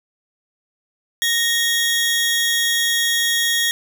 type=tone pair together; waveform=sawtooth; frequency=1864.7 / 3323 Hz; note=A#6 / G#7; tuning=0 / 0 cents; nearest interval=minor seventh; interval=1000 cents; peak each=-16 dBFS; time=1.22-3.71 s; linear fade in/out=0 ms; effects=7-bit